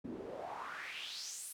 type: noise with band-pass filter sweep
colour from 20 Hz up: pink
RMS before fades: -45 dBFS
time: 0.04-1.53 s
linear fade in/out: 10 ms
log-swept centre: 250 to 11000 Hz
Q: 4.1
effects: none